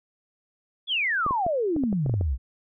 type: exponential sweep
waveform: sine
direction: down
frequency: 3520 to 57.5 Hz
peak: -22 dBFS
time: 0.87-2.38 s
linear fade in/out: 50 ms
type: clicks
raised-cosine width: 2 ms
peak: -18 dBFS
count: 10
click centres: 1.264 / 1.309 / 1.465 / 1.764 / 1.837 / 1.928 / 2.062 / 2.096 / 2.14 / 2.211 s
effects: none